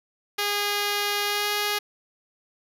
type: tone with pitch glide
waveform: 5% pulse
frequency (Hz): 410 to 414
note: G#4 to G#4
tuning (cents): -22 to -5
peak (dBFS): -12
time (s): 0.38-1.79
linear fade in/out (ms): 10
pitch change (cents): +17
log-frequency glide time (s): 1.25-1.49
effects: none